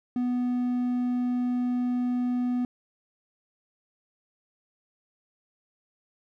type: tone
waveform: triangle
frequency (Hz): 246.9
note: B3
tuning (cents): 0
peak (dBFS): -22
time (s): 0.16-2.65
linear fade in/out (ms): 2
effects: none